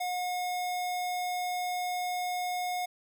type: tone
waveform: square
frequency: 722 Hz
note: F#5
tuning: 43 cents flat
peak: -31 dBFS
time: 0-2.86 s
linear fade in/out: 10 ms
effects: none